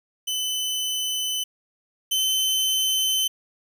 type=tone pair in turn; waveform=sawtooth; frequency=3025 / 3062 Hz; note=F#7 / G7; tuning=+38 / -41 cents; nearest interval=unison; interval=21 cents; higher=second; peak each=-21 / -17 dBFS; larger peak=second; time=0.27-1.44 / 2.11-3.28 s; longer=neither; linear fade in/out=10 ms; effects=9-bit